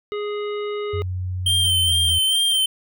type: harmonic tone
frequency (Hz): 415.3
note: G#4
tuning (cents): 0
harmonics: 1 / 3 / 5 / 7 / 9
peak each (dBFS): -24 / -34 / -38 / -41 / -43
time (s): 0.12-1.02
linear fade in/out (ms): 0
type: tone with pitch glide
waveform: sine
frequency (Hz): 91.5 to 83.91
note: F#2 to E2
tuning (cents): -19 to +31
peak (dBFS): -23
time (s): 0.93-2.19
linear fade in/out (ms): 10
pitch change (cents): -150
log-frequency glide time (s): 1.69-2
type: tone with vibrato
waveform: square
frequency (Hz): 3136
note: G7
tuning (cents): 0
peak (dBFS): -17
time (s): 1.46-2.66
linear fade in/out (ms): 5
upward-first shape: sine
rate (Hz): 2.3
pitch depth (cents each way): 32
effects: none